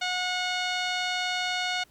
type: tone with low-pass filter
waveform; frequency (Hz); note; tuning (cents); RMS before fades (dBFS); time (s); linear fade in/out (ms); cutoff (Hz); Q
15% pulse; 728; F#5; -28; -29; 0.01-1.84; 10; 4600; 6.1
effects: pink hiss -61 dBFS RMS until 1.9 s